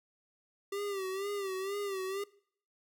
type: tone with vibrato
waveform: square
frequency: 392 Hz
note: G4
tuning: in tune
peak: -35 dBFS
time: 0.72-2.24 s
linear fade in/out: 5 ms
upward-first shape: sine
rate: 2.1 Hz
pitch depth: 76 cents each way
effects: noise-tail reverb RT60 0.6 s tail -22 dB re dry